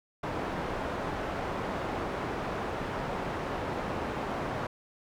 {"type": "low-pass noise", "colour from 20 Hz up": "white", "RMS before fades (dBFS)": -34, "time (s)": [0.23, 4.67], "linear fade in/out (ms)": 5, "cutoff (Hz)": 950, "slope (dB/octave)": 12, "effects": []}